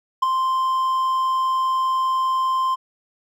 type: tone with ADSR envelope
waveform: triangle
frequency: 1045 Hz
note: C6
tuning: 2 cents flat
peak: -10 dBFS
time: 0.22-2.76 s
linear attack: 10 ms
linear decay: 12 ms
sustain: -6 dB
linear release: 24 ms
effects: none